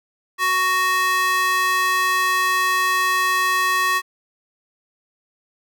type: tone with high-pass filter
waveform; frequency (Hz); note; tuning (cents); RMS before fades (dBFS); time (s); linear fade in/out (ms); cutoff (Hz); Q
square; 371.1; F#4; +5; -19; 0.38-4.02; 50; 1400; 8.4
effects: none